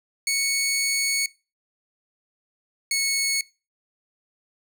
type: tone pair in turn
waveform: 15% pulse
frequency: 2217 / 2202 Hz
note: C#7 / C#7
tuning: 0 / -12 cents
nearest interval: unison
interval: 12 cents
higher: first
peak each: -15 dBFS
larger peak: neither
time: 0.27-1.26 / 2.91-3.41 s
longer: first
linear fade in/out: 2 ms
effects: noise-tail reverb RT60 0.3 s tail -22 dB re dry